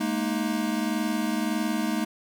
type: chord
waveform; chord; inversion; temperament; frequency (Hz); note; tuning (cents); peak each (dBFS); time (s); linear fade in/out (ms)
square; Ab suspended second; none; equal with one note detuned; 211.4 / 233.1 / 311.1; Ab3 / Bb3 / Eb4; +31 / 0 / 0; -30; 0-2.05; 10
effects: none